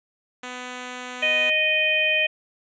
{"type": "tone", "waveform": "5% pulse", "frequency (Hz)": 249.8, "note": "B3", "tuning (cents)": 20, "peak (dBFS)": -21, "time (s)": [0.43, 1.5], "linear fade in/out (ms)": 5}
{"type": "harmonic tone", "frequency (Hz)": 620, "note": "D#5", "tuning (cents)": -6, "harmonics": [1, 3, 4, 5], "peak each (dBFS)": [-27, -27, -20, -26], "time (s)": [1.22, 2.27], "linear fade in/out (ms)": 10}
{"effects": ["resampled to 16000 Hz"]}